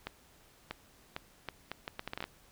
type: accelerating click train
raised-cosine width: 0.3 ms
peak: -21 dBFS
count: 13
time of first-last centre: 0.07-2.241 s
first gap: 640 ms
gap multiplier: 0.71
effects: pink hiss -62 dBFS RMS until 2.51 s